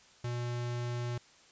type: tone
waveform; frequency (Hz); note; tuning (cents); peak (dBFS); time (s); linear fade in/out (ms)
square; 120.8; B2; -38; -34; 0.24-1.18; 5
effects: white hiss -60 dBFS RMS until 1.51 s + resampled to 16000 Hz